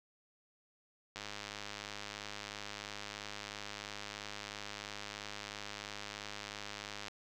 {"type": "click train", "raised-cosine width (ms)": 0.2, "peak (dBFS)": -25, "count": 611, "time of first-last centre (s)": [1.16, 7.082], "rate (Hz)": 103, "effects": []}